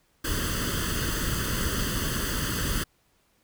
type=noise with comb filter; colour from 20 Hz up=pink; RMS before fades=-28 dBFS; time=0.24-2.84 s; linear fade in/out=10 ms; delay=0.64 ms; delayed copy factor=+0.85; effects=pink hiss -67 dBFS RMS until 3.43 s